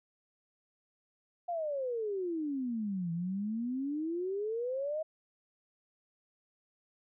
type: exponential two-way sweep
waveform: sine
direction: down then up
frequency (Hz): 715 to 164.81 to 641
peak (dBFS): -32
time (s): 1.48-5.03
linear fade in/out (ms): 10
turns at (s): 3.12
effects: none